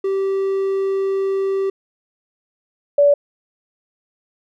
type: tone pair in turn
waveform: triangle / sine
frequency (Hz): 388.6 / 574.7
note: G4 / D5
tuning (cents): -15 / -38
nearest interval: perfect fifth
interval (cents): 677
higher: second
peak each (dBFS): -15 / -9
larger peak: second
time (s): 0.04-1.7 / 2.98-3.14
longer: first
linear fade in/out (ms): 5
effects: none